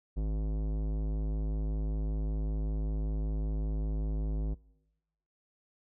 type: tone with tanh clipping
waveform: sine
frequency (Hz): 52.6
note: G#1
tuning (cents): +23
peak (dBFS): -31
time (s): 0.16-4.55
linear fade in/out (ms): 20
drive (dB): 17
effects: noise-tail reverb RT60 1.0 s tail -24 dB re dry